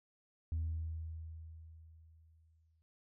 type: tone with exponential decay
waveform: sine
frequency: 80.6 Hz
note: E2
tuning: 38 cents flat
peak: -31 dBFS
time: 0.52-2.82 s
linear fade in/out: 0 ms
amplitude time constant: 500 ms
effects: tanh soft clip ceiling -31 dBFS